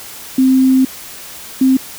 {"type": "tone pair in turn", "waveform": "sine", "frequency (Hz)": [261.6, 262.6], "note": ["C4", "C4"], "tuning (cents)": [0, 6], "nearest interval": "unison", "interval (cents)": 6, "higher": "second", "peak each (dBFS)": -7, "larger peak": "neither", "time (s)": [[0.38, 0.85], [1.61, 1.77]], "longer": "first", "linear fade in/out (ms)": 5, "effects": ["white hiss -32 dBFS RMS until 1.98 s"]}